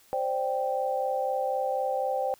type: chord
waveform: sine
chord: C suspended second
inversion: none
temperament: equal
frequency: 523.3 / 587.3 / 784 Hz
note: C5 / D5 / G5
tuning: 0 / 0 / 0 cents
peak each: -29 / -33 / -29 dBFS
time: 0.13-2.34 s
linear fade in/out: 0 ms
effects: white hiss -59 dBFS RMS until 2.39 s